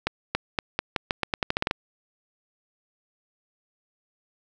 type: accelerating click train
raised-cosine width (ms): 0.3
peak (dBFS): -7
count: 14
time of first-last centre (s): 0.07-1.711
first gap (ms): 280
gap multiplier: 0.85
effects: none